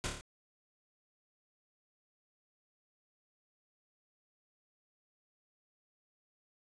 pink noise with echo, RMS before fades -35 dBFS, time 0.04-0.07 s, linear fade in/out 0 ms, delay 28 ms, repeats 5, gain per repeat -3 dB, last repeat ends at 0.21 s, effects resampled to 22050 Hz

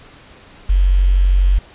sine tone with quantisation, 46.25 Hz, F#1, in tune, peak -9 dBFS, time 0.69-1.59 s, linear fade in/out 10 ms, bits 6, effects pink hiss -43 dBFS RMS until 1.74 s + resampled to 8000 Hz

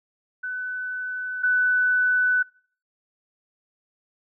sine tone pair in turn, 1502 / 1495.9 Hz, F#6 / F#6, +26 / +19 cents, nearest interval unison, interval 7 cents, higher first, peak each -27 / -17 dBFS, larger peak second, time 0.43-1.43 / 1.43-2.43 s, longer neither, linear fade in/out 10 ms, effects noise-tail reverb RT60 0.5 s tail -25 dB re dry

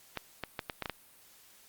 clicks, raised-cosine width 0.3 ms, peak -18 dBFS, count 7, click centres 0.173 / 0.437 / 0.592 / 0.698 / 0.823 / 0.858 / 0.897 s, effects white hiss -59 dBFS RMS until 1.68 s + Opus 48 kbps

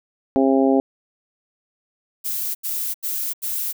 harmonic tone, 134.5 Hz, C3, 48 cents sharp, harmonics 2 / 3 / 4 / 5 / 6, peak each -16 / -20 / -22 / -24 / -26 dBFS, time 0.36-0.8 s, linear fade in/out 0 ms
violet noise bursts, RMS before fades -25 dBFS, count 4, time 2.24-3.729 s, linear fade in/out 20 ms, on 310 ms, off 83 ms
effects none

